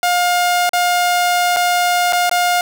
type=tone with dropouts; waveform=sawtooth; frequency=710 Hz; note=F5; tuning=28 cents sharp; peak=-9 dBFS; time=0.03-2.61 s; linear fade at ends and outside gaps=1 ms; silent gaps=0.693-0.733 / 1.563-1.568 / 2.125-2.131 / 2.295-2.313 s; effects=none